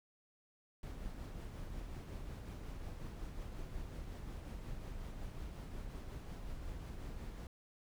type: noise with tremolo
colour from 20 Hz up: brown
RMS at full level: -44 dBFS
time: 0.83-7.47 s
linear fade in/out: 2 ms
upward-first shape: triangle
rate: 5.5 Hz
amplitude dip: 35%
effects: none